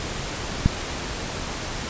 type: click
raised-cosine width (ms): 5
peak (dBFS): -3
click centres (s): 0.66
effects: pink hiss -30 dBFS RMS until 1.89 s + resampled to 16000 Hz